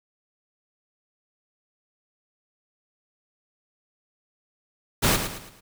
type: noise with echo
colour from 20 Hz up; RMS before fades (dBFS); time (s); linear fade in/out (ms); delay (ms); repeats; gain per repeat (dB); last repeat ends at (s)
pink; -20; 5.02-5.17; 20; 110; 4; -8; 5.61
effects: none